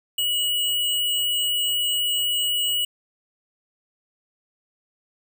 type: tone with sample-and-hold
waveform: sine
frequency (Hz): 2927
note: F#7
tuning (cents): -19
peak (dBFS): -20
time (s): 0.18-2.85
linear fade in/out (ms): 5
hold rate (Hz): 11025
effects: none